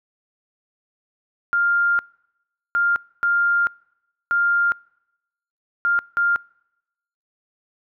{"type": "tone bursts at uneven times", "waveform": "sine", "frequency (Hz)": 1400, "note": "F6", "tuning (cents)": 4, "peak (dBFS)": -16, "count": 6, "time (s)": [[1.53, 1.99], [2.75, 2.96], [3.23, 3.67], [4.31, 4.72], [5.85, 5.99], [6.17, 6.36]], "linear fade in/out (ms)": 0, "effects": ["noise-tail reverb RT60 0.9 s tail -26 dB re dry"]}